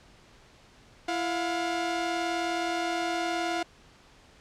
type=tone pair together; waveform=sawtooth; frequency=336 / 711.2 Hz; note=E4 / F5; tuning=+33 / +31 cents; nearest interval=octave + minor second; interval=1298 cents; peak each=-27 / -26 dBFS; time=1.08-3.63 s; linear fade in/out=5 ms; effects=pink hiss -56 dBFS RMS until 4.4 s + low-pass 6000 Hz 12 dB/octave